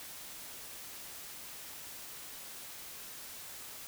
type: silence
effects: white hiss -47 dBFS RMS until 3.87 s